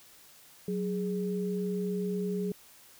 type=tone pair together; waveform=sine; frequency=185 / 415.3 Hz; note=F#3 / G#4; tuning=0 / 0 cents; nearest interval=octave + major second; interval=1400 cents; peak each=-31 / -33 dBFS; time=0.68-2.52 s; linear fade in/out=2 ms; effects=white hiss -56 dBFS RMS until 2.99 s